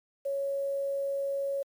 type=tone with quantisation; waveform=sine; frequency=554.4 Hz; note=C#5; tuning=in tune; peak=-28 dBFS; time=0.25-1.63 s; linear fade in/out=10 ms; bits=9; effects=MP3 96 kbps